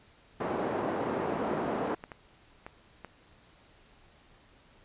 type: band-pass noise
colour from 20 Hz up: pink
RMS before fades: -32 dBFS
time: 0.4-1.95 s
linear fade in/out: 5 ms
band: 260 to 910 Hz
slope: 12 dB/octave
type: clicks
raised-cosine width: 0.5 ms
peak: -26 dBFS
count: 4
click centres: 2.039 / 2.118 / 2.665 / 3.047 s
effects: pink hiss -60 dBFS RMS until 4.84 s + resampled to 8000 Hz